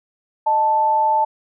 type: tone pair together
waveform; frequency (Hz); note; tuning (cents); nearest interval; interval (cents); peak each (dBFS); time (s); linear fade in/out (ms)
sine; 617.1 / 880; D#5 / A5; -14 / 0; tritone; 614; -24 / -14; 0.46-1.25; 10
effects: none